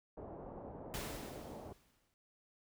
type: low-pass noise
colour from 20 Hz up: white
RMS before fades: -49 dBFS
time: 0.17-1.73 s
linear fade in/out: 5 ms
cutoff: 750 Hz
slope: 24 dB/octave
type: noise with exponential decay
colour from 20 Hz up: pink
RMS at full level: -41 dBFS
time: 0.94-2.14 s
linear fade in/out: 0 ms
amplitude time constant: 260 ms
effects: none